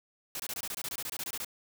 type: noise bursts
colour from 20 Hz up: white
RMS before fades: -37 dBFS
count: 16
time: 0.35-1.447 s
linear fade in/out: 2 ms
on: 47 ms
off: 23 ms
effects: none